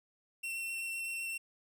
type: tone with vibrato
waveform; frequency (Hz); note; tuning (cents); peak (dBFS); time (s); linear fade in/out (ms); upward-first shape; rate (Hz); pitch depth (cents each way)
45% pulse; 2709; E7; +47; -36; 0.43-1.38; 10; sine; 7.8; 9
effects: none